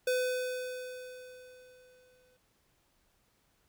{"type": "tone with exponential decay", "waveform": "square", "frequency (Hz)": 504, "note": "B4", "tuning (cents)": 35, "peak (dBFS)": -27, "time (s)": [0.07, 2.37], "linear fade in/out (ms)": 5, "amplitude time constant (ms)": 500, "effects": ["pink hiss -72 dBFS RMS until 3.68 s"]}